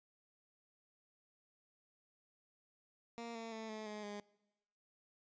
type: tone with pitch steps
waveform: 15% pulse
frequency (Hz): 233.1 / 227.4 / 221.8 / 216.4 / 211.1 / 205.9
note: A#3 / A#3 / A3 / A3 / G#3 / G#3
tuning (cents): 0 / -43 / +14 / -29 / +29 / -15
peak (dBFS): -38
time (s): 3.18-4.2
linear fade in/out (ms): 0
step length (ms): 170
effects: noise-tail reverb RT60 1.0 s tail -23 dB re dry + resampled to 16000 Hz